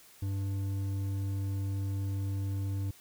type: tone with hard clipping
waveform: triangle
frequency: 98 Hz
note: G2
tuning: in tune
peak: -32 dBFS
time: 0.22-2.91 s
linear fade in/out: 5 ms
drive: 10 dB
effects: white hiss -57 dBFS RMS until 3 s